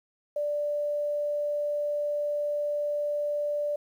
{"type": "tone", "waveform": "sine", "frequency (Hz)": 587.3, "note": "D5", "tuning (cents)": 0, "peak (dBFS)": -26, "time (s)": [0.36, 3.76], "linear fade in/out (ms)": 5, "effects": ["10-bit"]}